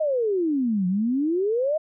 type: exponential two-way sweep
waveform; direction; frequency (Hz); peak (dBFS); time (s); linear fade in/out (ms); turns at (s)
sine; down then up; 643 to 177.1 to 643; -20; 0-1.78; 10; 0.87
effects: none